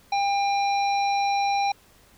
harmonic tone, 800 Hz, G5, 35 cents sharp, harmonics 1 / 3 / 5 / 7, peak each -21 / -31 / -35 / -38 dBFS, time 0.12-1.72 s, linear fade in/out 5 ms, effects pink hiss -56 dBFS RMS until 2.17 s

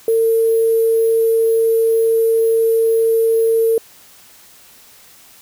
sine tone with sample-and-hold, 452.1 Hz, A4, 47 cents sharp, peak -11 dBFS, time 0.08-3.78 s, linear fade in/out 2 ms, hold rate 11025 Hz, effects white hiss -45 dBFS RMS until 5.41 s

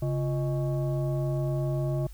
sine tone with frequency modulation, 137.5 Hz, C#3, 14 cents flat, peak -25 dBFS, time 0.02-2.07 s, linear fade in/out 5 ms, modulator 485 Hz, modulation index 0.72, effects added 50 Hz sine -41 dBFS peak until 2.13 s + white hiss -58 dBFS RMS until 2.13 s

